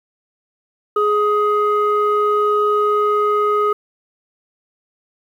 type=tone pair together; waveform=sine; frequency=417.8 / 1254 Hz; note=G#4 / D#6; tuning=+10 / +13 cents; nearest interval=octave + perfect fifth; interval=1903 cents; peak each=-15 dBFS; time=0.96-3.73 s; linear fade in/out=5 ms; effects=tanh soft clip ceiling -8 dBFS + 8-bit